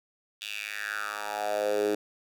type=tone with high-pass filter sweep; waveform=10% pulse; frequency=104.3 Hz; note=G#2; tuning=8 cents sharp; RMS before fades=-31 dBFS; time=0.41-1.95 s; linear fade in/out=5 ms; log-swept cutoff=3200 to 350 Hz; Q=4.5; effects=none